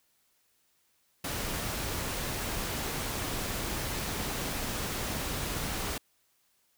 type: noise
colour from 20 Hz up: pink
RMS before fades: -34 dBFS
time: 1.24-5.98 s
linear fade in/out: 5 ms
effects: white hiss -71 dBFS RMS until 6.77 s